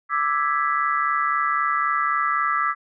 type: chord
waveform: sine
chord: E dominant seventh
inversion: third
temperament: equal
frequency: 1174.7 / 1318.5 / 1661.2 / 1975.5 Hz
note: D6 / E6 / G#6 / B6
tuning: 0 / 0 / 0 / 0 cents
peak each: -23 / -23 / -28 / -28 dBFS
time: 0.09-2.75 s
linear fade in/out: 50 ms
effects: none